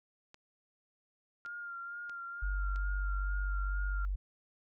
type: clicks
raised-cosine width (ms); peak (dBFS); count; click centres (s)
0.2; -35; 4; 0.344 / 1.461 / 2.096 / 2.76
type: tone with vibrato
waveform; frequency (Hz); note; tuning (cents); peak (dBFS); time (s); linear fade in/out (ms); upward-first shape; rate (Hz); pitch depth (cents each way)
sine; 1400; F6; +4; -40; 1.45-4.05; 0; sine; 2.2; 27
type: tone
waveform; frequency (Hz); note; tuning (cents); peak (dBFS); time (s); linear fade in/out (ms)
sine; 47.82; G1; -42; -31; 2.42-4.16; 10
effects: none